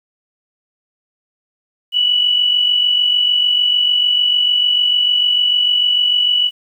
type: tone with amplitude modulation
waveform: sine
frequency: 2951 Hz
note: F#7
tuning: 5 cents flat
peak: -9 dBFS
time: 1.92-6.51 s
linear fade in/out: 50 ms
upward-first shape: sine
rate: 46.7 Hz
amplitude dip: 50%
effects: 8-bit